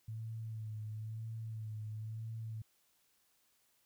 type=tone with vibrato; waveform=sine; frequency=110 Hz; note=A2; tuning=in tune; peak=-40 dBFS; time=0.08-2.62 s; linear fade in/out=5 ms; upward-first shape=sine; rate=1 Hz; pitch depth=39 cents each way; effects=white hiss -74 dBFS RMS until 3.85 s